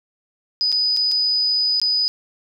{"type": "tone with dropouts", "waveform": "sine", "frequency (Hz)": 4978, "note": "D#8", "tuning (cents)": 0, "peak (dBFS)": -16, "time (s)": [0.61, 2.08], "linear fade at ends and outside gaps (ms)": 0, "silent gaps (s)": [[0.718, 0.725], [0.965, 0.971], [1.115, 1.119], [1.799, 1.816]], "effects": ["9-bit"]}